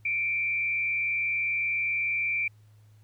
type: tone with frequency modulation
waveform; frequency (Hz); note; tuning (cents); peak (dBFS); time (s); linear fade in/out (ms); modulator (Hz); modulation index
sine; 2349; D7; 0; -25; 0.05-2.48; 5; 113; 0.58
effects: added 106 Hz sine -53 dBFS peak until 3.03 s + pink hiss -69 dBFS RMS until 3.03 s